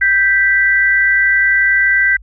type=tone pair together; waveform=sine; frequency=1568 / 1972.6 Hz; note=G6 / B6; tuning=0 / -3 cents; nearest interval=major third; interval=397 cents; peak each=-12 dBFS; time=0.01-2.17 s; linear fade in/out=10 ms; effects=added 50 Hz sine -36 dBFS peak until 2.22 s